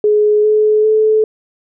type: tone with pitch steps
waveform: sine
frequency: 421 / 427.4 / 433.8 Hz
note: G#4 / G#4 / A4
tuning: +24 / +50 / -25 cents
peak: -8 dBFS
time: 0.04-1.24 s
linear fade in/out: 2 ms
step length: 400 ms
effects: none